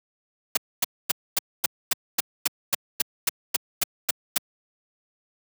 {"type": "noise bursts", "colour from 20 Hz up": "white", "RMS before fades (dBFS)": -21, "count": 15, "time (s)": [0.55, 4.38], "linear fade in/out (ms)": 5, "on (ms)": 22, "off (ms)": 250, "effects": ["high-pass 150 Hz 12 dB/octave"]}